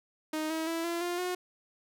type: tone with pitch steps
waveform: sawtooth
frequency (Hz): 311.1 / 320.6 / 330.4 / 340.4 / 350.8 / 361.5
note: D#4 / E4 / E4 / F4 / F4 / F#4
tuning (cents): 0 / -48 / +4 / -44 / +8 / -40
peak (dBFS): -27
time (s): 0.33-1.35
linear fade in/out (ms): 5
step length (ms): 170
effects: none